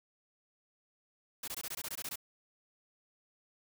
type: noise bursts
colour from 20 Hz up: white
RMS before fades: -40 dBFS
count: 11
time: 1.43-2.158 s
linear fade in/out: 5 ms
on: 48 ms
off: 20 ms
effects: none